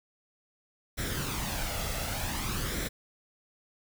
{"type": "noise with flanger", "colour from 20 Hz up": "pink", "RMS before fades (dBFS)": -33, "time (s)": [0.97, 2.89], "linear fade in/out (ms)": 20, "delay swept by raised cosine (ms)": [0.53, 1.51], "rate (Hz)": 0.54, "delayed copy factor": 0.55, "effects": []}